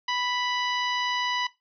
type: harmonic tone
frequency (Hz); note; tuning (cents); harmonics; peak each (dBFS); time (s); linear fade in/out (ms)
987.8; B5; 0; 1 / 2 / 3 / 4 / 5 / 6; -29 / -31 / -31 / -36 / -38 / -44; 0.08-1.47; 5
effects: noise-tail reverb RT60 0.2 s tail -17 dB re dry